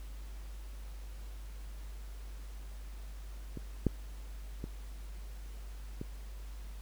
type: clicks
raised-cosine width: 3 ms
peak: -27 / -14 / -26 / -25 dBFS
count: 4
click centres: 3.573 / 3.867 / 4.641 / 6.014 s
effects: added 50 Hz sine -42 dBFS peak until 6.81 s + pink hiss -58 dBFS RMS until 6.81 s